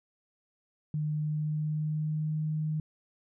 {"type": "tone with pitch glide", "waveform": "sine", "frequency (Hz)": [151.8, 154.63], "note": ["D#3", "D#3"], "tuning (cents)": [-42, -10], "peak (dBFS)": -28, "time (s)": [0.94, 2.8], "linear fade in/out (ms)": 2, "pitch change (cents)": 32, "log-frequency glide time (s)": [1.17, 2.39], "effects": []}